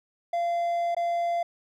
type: tone with dropouts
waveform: triangle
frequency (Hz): 688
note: F5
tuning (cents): -26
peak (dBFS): -22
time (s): 0.33-1.43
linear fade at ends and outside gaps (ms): 5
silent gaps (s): 0.948-0.966
effects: none